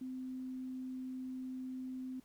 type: tone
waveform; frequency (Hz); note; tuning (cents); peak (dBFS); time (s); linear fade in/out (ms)
sine; 257.7; C4; -26; -40; 0.01-2.2; 5
effects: pink hiss -69 dBFS RMS until 2.24 s